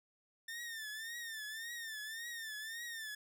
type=tone with vibrato; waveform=sawtooth; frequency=1800 Hz; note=A6; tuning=39 cents sharp; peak=-39 dBFS; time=0.48-3.15 s; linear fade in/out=5 ms; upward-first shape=triangle; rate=1.8 Hz; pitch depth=110 cents each way; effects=none